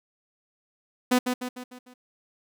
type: tone with echo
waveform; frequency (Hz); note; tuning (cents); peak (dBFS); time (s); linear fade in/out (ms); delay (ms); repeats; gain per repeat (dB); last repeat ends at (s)
sawtooth; 250; B3; +21; -14; 1.11-1.19; 10; 150; 5; -6; 1.94
effects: none